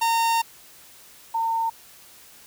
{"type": "tone pair in turn", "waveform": ["45% pulse", "sine"], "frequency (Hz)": [917, 908.6], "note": ["A#5", "A#5"], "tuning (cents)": [-29, -45], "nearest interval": "unison", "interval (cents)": 16, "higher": "first", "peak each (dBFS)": [-19, -21], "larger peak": "first", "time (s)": [[0.01, 0.42], [1.34, 1.7]], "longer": "first", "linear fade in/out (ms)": 10, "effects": ["white hiss -49 dBFS RMS until 2.46 s"]}